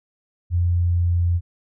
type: tone with pitch glide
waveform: sine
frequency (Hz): 87.31 to 86.71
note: F2 to F2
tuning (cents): 0 to -12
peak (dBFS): -16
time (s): 0.5-1.41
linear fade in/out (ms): 50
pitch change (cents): -12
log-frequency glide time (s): 0.67-1.25
effects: none